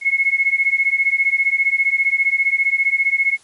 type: beating tone pair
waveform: sine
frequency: 2173 / 2188 Hz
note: C#7 / C#7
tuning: -35 / -23 cents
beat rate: 15 Hz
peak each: -17 dBFS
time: 0.01-3.38 s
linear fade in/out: 50 ms
effects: white hiss -51 dBFS RMS until 3.43 s + MP3 48 kbps